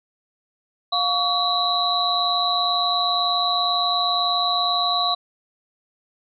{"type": "tone cluster", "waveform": "sine", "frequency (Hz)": [708, 1131, 3859, 4031], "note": ["F5", "C#6", "B7", "B7"], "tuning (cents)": [23, 34, -41, 35], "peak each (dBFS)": -24, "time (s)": [0.92, 5.15], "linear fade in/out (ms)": 10, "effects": []}